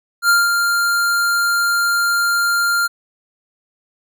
square tone with ADSR envelope, 1396 Hz, F6, 1 cent flat, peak -10 dBFS, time 0.22-2.88 s, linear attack 72 ms, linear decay 190 ms, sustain -5 dB, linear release 21 ms, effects none

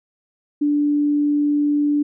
sine tone, 292.6 Hz, D4, 6 cents flat, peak -15 dBFS, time 0.61-2.03 s, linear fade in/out 10 ms, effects none

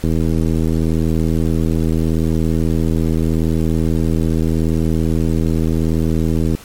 click train, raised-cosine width 3 ms, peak -5 dBFS, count 527, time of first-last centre 0.04-6.55 s, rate 80.8 Hz, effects pink hiss -39 dBFS RMS until 6.64 s + MP3 64 kbps

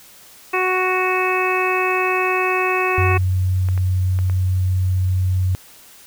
harmonic tone, 370 Hz, F#4, in tune, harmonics 1 / 2 / 3 / 4 / 5 / 6 / 7, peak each -21 / -25 / -22 / -30 / -27 / -28 / -22 dBFS, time 0.53-3.18 s, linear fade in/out 10 ms
sine tone, 92.5 Hz, F#2, in tune, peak -15 dBFS, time 2.98-5.55 s, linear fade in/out 0 ms
clicks, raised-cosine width 0.5 ms, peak -19 dBFS, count 5, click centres 3.114 / 3.687 / 3.777 / 4.189 / 4.298 s
effects white hiss -45 dBFS RMS until 6.06 s

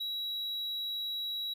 triangle tone, 3883 Hz, B7, 30 cents flat, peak -32 dBFS, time 0-1.54 s, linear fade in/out 10 ms, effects none

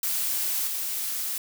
blue noise with level steps, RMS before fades -27 / -30 dBFS, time 0.03-1.38 s, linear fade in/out 2 ms, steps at 0.67 s, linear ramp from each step 2 ms, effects none

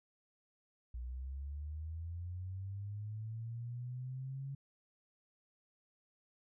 sine linear sweep, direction up, 59 to 138.59 Hz, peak -40 dBFS, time 0.94-4.55 s, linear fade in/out 5 ms, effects none

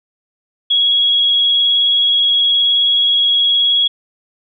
sine tone with vibrato, 3322 Hz, G#7, in tune, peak -10 dBFS, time 0.7-3.88 s, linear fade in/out 10 ms, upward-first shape triangle, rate 19 Hz, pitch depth 19 cents each way, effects none

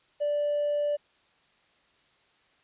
triangle tone with hard clipping, 586 Hz, D5, 4 cents flat, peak -25 dBFS, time 0.2-0.97 s, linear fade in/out 20 ms, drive 4 dB, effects white hiss -65 dBFS RMS until 2.63 s + resampled to 8000 Hz

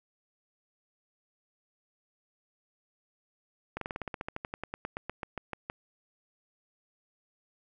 slowing click train, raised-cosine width 0.5 ms, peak -20 dBFS, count 22, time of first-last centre 3.77-5.699 s, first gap 43 ms, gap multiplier 1.07, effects none

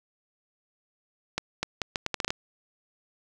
accelerating click train, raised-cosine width 0.2 ms, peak -10 dBFS, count 10, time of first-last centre 1.38-2.305 s, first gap 250 ms, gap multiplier 0.75, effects none

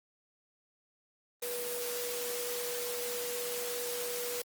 sine tone in noise, 485.3 Hz, B4, 30 cents flat, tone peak -37 dBFS, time 1.42-4.42 s, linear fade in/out 5 ms, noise white, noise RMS -38 dBFS, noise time 1.42-4.42 s, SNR -2 dB, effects high-pass 200 Hz 12 dB/octave + Opus 24 kbps

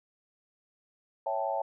sine chord, A dominant seventh, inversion first, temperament equal, 554.4 / 659.3 / 784 / 880 Hz, C#5 / E5 / G5 / A5, 0 / 0 / 0 / 0 cents, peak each -34 dBFS, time 1.26-1.62 s, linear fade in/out 5 ms, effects none

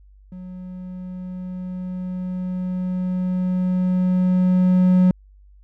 triangle tone with level ramp, 182.9 Hz, F#3, 20 cents flat, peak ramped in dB -31 to -9 dBFS, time 0.32-5.11 s, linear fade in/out 2 ms, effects added 49 Hz sine -46 dBFS peak until 5.63 s

